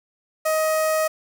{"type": "tone with notch filter", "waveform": "sawtooth", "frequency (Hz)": 629, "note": "D#5", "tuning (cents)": 19, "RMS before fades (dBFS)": -21, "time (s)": [0.45, 1.08], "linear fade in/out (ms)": 10, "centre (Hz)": 3500, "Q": 1, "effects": ["7-bit"]}